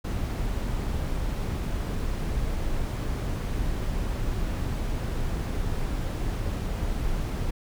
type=noise; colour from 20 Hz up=brown; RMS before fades=-28 dBFS; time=0.04-7.51 s; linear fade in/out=10 ms; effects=none